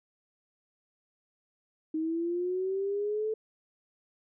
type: linear sweep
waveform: sine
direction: up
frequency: 312 to 440 Hz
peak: -28 dBFS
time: 1.94-3.34 s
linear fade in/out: 5 ms
effects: none